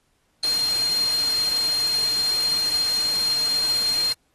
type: tone in noise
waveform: sine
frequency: 4200 Hz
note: C8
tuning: 6 cents sharp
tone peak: -20 dBFS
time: 0.43-4.13 s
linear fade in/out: 5 ms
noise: white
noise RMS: -31 dBFS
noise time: 0.43-4.13 s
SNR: +8 dB
effects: pink hiss -68 dBFS RMS until 4.34 s + AAC 32 kbps